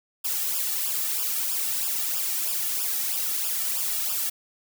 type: noise with flanger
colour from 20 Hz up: blue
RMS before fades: -27 dBFS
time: 0.24-4.3 s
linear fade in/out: 10 ms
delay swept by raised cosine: 0.48 to 1.98 ms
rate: 3.1 Hz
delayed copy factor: -0.9
effects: none